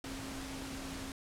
sine tone in noise, 268.5 Hz, C4, 45 cents sharp, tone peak -44 dBFS, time 0.04-1.12 s, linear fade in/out 2 ms, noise pink, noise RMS -44 dBFS, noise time 0.04-1.12 s, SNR -3 dB, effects low-pass 10000 Hz 12 dB/octave

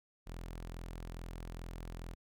sawtooth tone, 42.38 Hz, E1, 49 cents sharp, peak -39 dBFS, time 0.26-2.15 s, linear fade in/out 20 ms, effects none

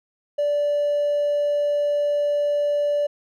triangle tone with hard clipping, 583 Hz, D5, 13 cents flat, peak -19 dBFS, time 0.38-3.07 s, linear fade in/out 10 ms, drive 4 dB, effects none

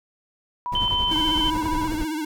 sine tone bursts, 980 Hz, B5, 14 cents flat, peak -25 dBFS, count 5, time 0.66-1.876 s, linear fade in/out 0 ms, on 220 ms, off 29 ms
brown noise with tremolo, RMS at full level -27 dBFS, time 0.72-2.05 s, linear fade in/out 5 ms, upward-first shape triangle, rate 11 Hz, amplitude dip 65%
sine tone, 3075 Hz, G7, 34 cents flat, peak -21 dBFS, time 0.75-1.5 s, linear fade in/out 2 ms
square tone with vibrato, 311.1 Hz, D#4, in tune, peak -26 dBFS, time 1.11-2.25 s, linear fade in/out 5 ms, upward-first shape sine, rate 15 Hz, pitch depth 67 cents each way
effects none

